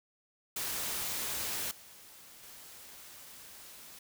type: noise with level steps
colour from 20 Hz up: white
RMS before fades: -36 / -54 / -51 dBFS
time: 0.56-3.99 s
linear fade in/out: 5 ms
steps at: 1.71 / 2.43 s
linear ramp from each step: 2 ms
effects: none